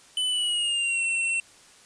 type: tone with pitch glide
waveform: square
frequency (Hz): 3005 to 2708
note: F#7 to E7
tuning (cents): +26 to +46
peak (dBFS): -24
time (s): 0.17-1.4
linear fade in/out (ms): 2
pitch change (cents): -180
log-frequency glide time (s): 0.27-1.03
effects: white hiss -53 dBFS RMS until 1.85 s + resampled to 22050 Hz